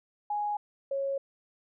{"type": "tone pair in turn", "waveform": "sine", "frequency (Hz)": [830.6, 549.5], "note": ["G#5", "C#5"], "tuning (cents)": [0, -15], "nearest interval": "perfect fifth", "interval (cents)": 715, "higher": "first", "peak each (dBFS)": -28, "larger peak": "neither", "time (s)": [[0.3, 0.57], [0.91, 1.18]], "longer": "neither", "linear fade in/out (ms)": 5, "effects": []}